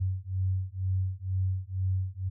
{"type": "beating tone pair", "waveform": "sine", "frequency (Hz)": [93, 95.1], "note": ["F#2", "F#2"], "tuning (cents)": [9, 48], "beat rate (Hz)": 2.1, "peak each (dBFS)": [-30, -30], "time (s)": [0, 2.3], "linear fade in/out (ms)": 20, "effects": []}